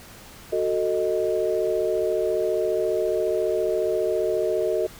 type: chord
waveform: sine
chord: D# diminished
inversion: first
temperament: equal with one note detuned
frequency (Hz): 370 / 444.6 / 622.3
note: F#4 / A4 / D#5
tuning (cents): 0 / +18 / 0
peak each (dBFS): -25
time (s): 0.52-4.87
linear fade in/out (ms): 10
effects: pink hiss -45 dBFS RMS until 4.99 s